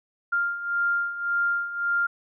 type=beating tone pair; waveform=sine; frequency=1396.9 / 1398.7 Hz; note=F6 / F6; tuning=0 / +2 cents; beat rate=1.8 Hz; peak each=-29 / -24 dBFS; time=0.32-2.07 s; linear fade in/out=10 ms; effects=none